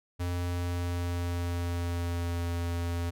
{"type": "tone with pitch glide", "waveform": "square", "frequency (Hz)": [88.2, 85.84], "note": ["F2", "F2"], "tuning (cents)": [18, -29], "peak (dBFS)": -30, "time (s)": [0.19, 3.11], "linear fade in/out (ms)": 20, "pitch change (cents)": -47, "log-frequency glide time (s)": [0.33, 2.47], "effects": []}